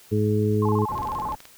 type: harmonic tone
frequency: 105.9 Hz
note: G#2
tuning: 34 cents sharp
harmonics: 1 / 2 / 3 / 4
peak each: -22 / -25 / -29 / -24 dBFS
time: 0.11-0.86 s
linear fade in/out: 20 ms
type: tone with vibrato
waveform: sine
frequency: 956 Hz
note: A#5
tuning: 43 cents sharp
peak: -26 dBFS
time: 0.62-1.35 s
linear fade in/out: 5 ms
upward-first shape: square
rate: 15 Hz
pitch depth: 190 cents each way
type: low-pass noise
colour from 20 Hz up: pink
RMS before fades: -36 dBFS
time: 0.89-1.36 s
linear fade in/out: 10 ms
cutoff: 840 Hz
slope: 12 dB/octave
type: clicks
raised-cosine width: 0.2 ms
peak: -25 dBFS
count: 9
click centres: 0.979 / 1.031 / 1.073 / 1.119 / 1.15 / 1.199 / 1.323 / 1.404 / 1.454 s
effects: white hiss -51 dBFS RMS until 1.57 s